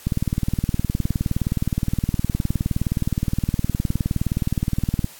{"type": "click train", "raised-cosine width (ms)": 5, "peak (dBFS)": -8, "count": 97, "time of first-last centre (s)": [0.07, 5.044], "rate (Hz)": 19.3, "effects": ["white hiss -44 dBFS RMS until 5.19 s", "AAC 64 kbps"]}